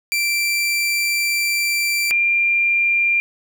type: tone pair in turn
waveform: sawtooth / sine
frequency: 2349 / 2387 Hz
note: D7 / D7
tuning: 0 / +28 cents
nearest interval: unison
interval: 28 cents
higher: second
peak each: -14 dBFS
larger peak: neither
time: 0.12-2.11 / 2.11-3.2 s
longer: first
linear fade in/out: 0 ms
effects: 9-bit